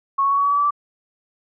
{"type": "tone with pitch steps", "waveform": "sine", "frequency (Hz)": [1100, 1108.9, 1117.9, 1127, 1136.2, 1145.4, 1154.7, 1164.1], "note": ["C#6", "C#6", "C#6", "C#6", "C#6", "D6", "D6", "D6"], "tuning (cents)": [-14, 0, 14, 28, 42, -44, -30, -16], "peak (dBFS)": -15, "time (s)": [0.18, 0.708], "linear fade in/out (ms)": 10, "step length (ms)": 66, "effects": []}